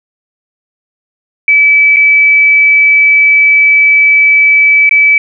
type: tone with dropouts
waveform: sine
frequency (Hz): 2300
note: D7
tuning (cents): -37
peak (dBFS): -3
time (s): 1.48-5.18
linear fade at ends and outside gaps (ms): 2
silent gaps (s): 1.962-1.967 / 4.893-4.91
effects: none